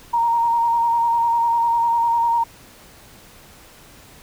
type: tone with vibrato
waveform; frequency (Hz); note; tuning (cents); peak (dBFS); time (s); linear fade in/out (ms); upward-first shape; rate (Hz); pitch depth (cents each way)
sine; 932.3; A#5; 0; -15; 0.13-2.44; 10; square; 10; 19
effects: pink hiss -46 dBFS RMS until 4.22 s

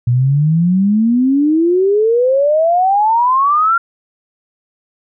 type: exponential sweep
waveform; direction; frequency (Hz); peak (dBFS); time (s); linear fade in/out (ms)
sine; up; 118.2 to 1396.9; -9; 0.07-3.78; 5
effects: none

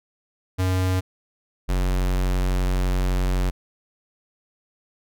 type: tone pair in turn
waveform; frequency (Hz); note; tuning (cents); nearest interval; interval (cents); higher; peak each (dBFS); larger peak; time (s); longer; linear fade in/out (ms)
square; 92.7 / 45.92; F#2 / F#1; +4 / -12; octave; 1216; first; -20; neither; 0.58-1.01 / 1.68-3.51; second; 20
effects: none

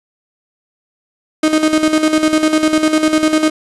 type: tone with tremolo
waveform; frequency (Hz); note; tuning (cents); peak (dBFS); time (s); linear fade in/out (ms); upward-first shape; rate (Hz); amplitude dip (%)
35% pulse; 311.1; D#4; 0; -7; 1.43-3.5; 5; square; 10; 60
effects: resampled to 24000 Hz + 7-bit

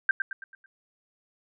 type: tone with echo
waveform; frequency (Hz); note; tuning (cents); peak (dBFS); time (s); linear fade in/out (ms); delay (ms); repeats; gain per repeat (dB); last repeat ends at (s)
sine; 1572; G6; +4; -17; 0.09-0.11; 2; 110; 5; -7; 0.66
effects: none

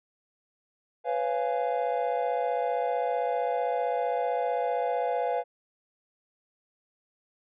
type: chord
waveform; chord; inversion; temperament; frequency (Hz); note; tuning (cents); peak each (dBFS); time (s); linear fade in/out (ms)
triangle; C# dominant seventh; third; just; 498.9 / 554.4 / 693 / 831.5; B4 / C#5 / E#5 / G#5; +17 / 0 / -14 / +2; -28 / -32 / -28 / -30; 1.04-5.44; 50
effects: resampled to 8000 Hz

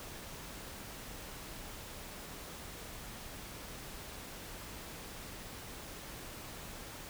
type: silence
effects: pink hiss -47 dBFS RMS until 7.09 s

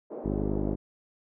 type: band-pass noise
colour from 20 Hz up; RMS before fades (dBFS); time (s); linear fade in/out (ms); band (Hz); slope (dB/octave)
white; -39; 0.1-0.76; 20; 260 to 600; 24
type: harmonic tone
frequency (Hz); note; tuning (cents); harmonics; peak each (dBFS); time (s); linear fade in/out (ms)
50.8; G#1; -38; 1 / 2 / 3 / 4 / 5 / 6 / 7 / 8; -33 / -36 / -36 / -34 / -36 / -35 / -36 / -38; 0.24-0.76; 20
effects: none

